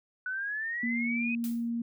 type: exponential sweep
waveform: sine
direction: up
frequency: 1480 to 2539 Hz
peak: -31 dBFS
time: 0.26-1.35 s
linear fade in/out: 2 ms
type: tone with pitch glide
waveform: sine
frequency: 235.3 to 233.8 Hz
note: A#3 to A#3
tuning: +16 to +5 cents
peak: -29 dBFS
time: 0.83-1.82 s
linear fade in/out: 5 ms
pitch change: -11 cents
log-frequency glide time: 1.12-1.44 s
type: noise with exponential decay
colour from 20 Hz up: blue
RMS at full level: -39 dBFS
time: 1.44-1.7 s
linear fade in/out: 0 ms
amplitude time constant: 55 ms
effects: none